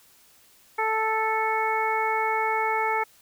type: harmonic tone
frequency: 440 Hz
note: A4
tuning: in tune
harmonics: 1 / 2 / 3 / 4 / 5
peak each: -30 / -25 / -30 / -34 / -29 dBFS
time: 0.78-3.04 s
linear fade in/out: 10 ms
effects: white hiss -57 dBFS RMS until 3.21 s